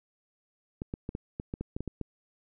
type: clicks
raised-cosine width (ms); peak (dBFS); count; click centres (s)
3; -21; 11; 0.819 / 0.939 / 1.091 / 1.151 / 1.399 / 1.539 / 1.61 / 1.765 / 1.806 / 1.877 / 2.013
effects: none